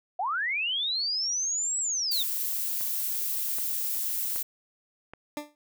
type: linear two-way sweep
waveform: sine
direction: up then down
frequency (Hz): 675 to 7880 to 3507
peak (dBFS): -26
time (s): 0.19-2.23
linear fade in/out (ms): 5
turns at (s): 1.79
type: noise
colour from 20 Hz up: violet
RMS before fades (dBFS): -30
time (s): 2.11-4.43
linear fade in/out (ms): 10
type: click train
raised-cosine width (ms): 0.5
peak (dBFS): -27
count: 4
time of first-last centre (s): 2.81-5.136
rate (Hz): 1.29
type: tone with exponential decay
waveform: 20% pulse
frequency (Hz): 296.1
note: D4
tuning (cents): +14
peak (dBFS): -24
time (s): 5.37-5.55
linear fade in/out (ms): 1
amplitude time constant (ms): 37
effects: none